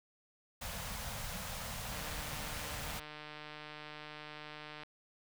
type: band-stop noise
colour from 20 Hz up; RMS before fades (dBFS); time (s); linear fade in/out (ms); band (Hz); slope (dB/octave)
pink; -42; 0.61-3; 10; 230 to 490; 48
type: click train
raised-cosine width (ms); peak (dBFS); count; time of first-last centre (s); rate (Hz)
0.3; -31; 441; 1.92-4.834; 151
effects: none